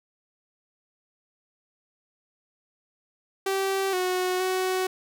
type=tone with pitch steps; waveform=sawtooth; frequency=387.5 / 366.6 / 372.6 Hz; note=G4 / F#4 / F#4; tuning=-20 / -16 / +12 cents; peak=-20 dBFS; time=3.46-4.87 s; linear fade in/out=5 ms; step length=470 ms; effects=none